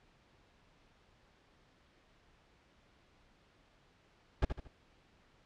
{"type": "noise with echo", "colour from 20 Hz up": "brown", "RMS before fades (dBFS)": -28, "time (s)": [4.42, 4.45], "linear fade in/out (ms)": 5, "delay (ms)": 76, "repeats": 3, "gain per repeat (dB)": -8, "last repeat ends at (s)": 4.678, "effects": ["pink hiss -67 dBFS RMS until 5.45 s", "low-pass 4000 Hz 12 dB/octave"]}